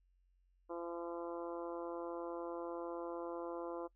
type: harmonic tone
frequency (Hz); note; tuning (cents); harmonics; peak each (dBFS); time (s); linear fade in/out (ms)
170.7; F3; -39; 2 / 3 / 4 / 5 / 6 / 7 / 8; -44 / -45 / -51 / -53 / -51 / -56 / -59; 0.69-3.88; 20
effects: noise-tail reverb RT60 0.1 s tail -23 dB re dry + added 45 Hz sine -70 dBFS peak until 3.95 s